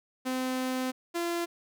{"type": "tone pair in turn", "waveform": "sawtooth", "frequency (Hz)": [257.3, 342.4], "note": ["C4", "F4"], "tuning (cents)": [-29, -34], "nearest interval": "perfect fourth", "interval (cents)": 495, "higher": "second", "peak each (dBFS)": -25, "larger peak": "neither", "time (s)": [[0.25, 0.92], [1.14, 1.46]], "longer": "first", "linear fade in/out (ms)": 20, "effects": []}